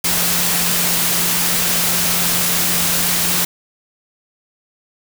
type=tone in noise; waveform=sine; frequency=174.61 Hz; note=F3; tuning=in tune; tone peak=-27 dBFS; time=0.04-3.45 s; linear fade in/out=5 ms; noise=white; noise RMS=-17 dBFS; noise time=0.04-3.45 s; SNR=-13 dB; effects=none